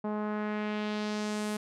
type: tone with low-pass filter sweep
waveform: sawtooth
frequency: 211 Hz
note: G#3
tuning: 28 cents sharp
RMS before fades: -33 dBFS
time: 0.04-1.57 s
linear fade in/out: 5 ms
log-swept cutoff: 910 to 11000 Hz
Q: 1.4
effects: none